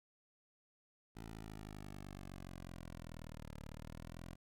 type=linear two-way sweep; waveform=10% pulse; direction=down then up; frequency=56 to 36.71 to 43.94 Hz; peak=-40 dBFS; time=1.15-4.36 s; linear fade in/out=20 ms; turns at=3.61 s; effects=none